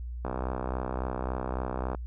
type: click train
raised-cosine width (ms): 1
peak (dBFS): -18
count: 109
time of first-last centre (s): 0.25-1.948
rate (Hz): 63.6
effects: added 60 Hz sine -34 dBFS peak until 2.06 s